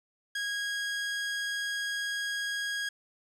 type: tone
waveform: sawtooth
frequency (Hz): 1643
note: G#6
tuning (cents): -19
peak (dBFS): -27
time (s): 0.35-2.89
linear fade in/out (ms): 5
effects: low-pass 8000 Hz 12 dB/octave + 10-bit